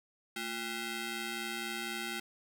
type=ring-modulated tone; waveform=10% pulse; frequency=576 Hz; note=D5; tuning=34 cents flat; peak=-25 dBFS; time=0.36-2.2 s; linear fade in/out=5 ms; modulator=926 Hz; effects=none